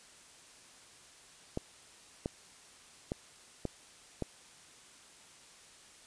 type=clicks; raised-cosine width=2 ms; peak=-20 dBFS; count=5; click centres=1.574 / 2.259 / 3.119 / 3.653 / 4.223 s; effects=white hiss -57 dBFS RMS until 6.06 s + resampled to 22050 Hz